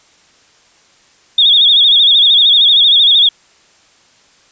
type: tone with vibrato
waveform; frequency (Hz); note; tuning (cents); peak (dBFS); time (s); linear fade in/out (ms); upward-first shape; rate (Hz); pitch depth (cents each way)
sine; 3503; A7; -8; -5; 1.38-3.29; 5; sine; 13; 110
effects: white hiss -49 dBFS RMS until 4.51 s + resampled to 16000 Hz